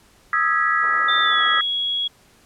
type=chord; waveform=sine; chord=E major seventh; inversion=third; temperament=equal with one note detuned; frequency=1244.5 / 1318.5 / 1661.2 / 1942.7 Hz; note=D#6 / E6 / G#6 / B6; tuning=0 / 0 / 0 / -29 cents; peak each=-22 dBFS; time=0.33-1.61 s; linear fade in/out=2 ms
type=band-pass noise; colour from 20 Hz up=white; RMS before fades=-39 dBFS; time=0.82-1.6 s; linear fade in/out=10 ms; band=290 to 1300 Hz; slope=24 dB/octave
type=tone with pitch glide; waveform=sine; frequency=3568 to 3329 Hz; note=A7 to G#7; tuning=+23 to +3 cents; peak=-20 dBFS; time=1.08-2.08 s; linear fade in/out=10 ms; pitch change=-120 cents; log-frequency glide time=1.22-1.44 s
effects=pink hiss -54 dBFS RMS until 2.45 s + low-pass 12000 Hz 12 dB/octave